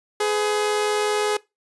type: tone pair together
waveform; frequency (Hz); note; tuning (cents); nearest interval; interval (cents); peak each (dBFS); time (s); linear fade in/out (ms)
sawtooth; 420 / 505.1; G#4 / B4; +19 / +39; minor third; 320; -16 / -26; 0.2-1.37; 5
effects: noise-tail reverb RT60 0.2 s tail -20 dB re dry + resampled to 24000 Hz